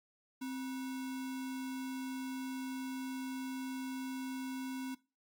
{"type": "tone with sample-and-hold", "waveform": "sine", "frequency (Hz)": 261.6, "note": "C4", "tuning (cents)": 0, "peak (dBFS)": -37, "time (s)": [0.41, 4.95], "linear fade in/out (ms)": 10, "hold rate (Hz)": 1225, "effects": ["noise-tail reverb RT60 0.3 s tail -20 dB re dry", "MP3 96 kbps"]}